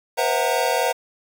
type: tone cluster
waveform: square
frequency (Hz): 485 / 528 / 659 / 744 / 923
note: B4 / C5 / E5 / F#5 / A#5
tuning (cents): -31 / +16 / -1 / +9 / -17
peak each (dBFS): -26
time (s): 0.17-0.93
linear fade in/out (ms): 20
effects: 8-bit